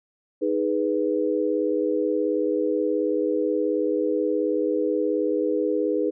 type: chord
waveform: sine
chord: G# minor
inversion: second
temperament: equal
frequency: 311.1 / 415.3 / 493.9 Hz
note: D#4 / G#4 / B4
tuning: 0 / 0 / 0 cents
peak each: -25 dBFS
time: 0.41-6.11 s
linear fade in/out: 20 ms
effects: none